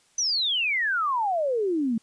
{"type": "exponential sweep", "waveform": "sine", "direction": "down", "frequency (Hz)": [6150, 215.6], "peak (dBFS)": -22, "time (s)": [0.18, 1.98], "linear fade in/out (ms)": 5, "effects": ["white hiss -62 dBFS RMS until 2.02 s", "resampled to 22050 Hz"]}